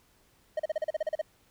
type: tone bursts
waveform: triangle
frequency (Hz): 622.3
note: D#5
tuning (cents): 0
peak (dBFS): -24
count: 11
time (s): 0.57-1.215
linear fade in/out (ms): 5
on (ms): 25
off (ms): 37
effects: pink hiss -65 dBFS RMS until 1.5 s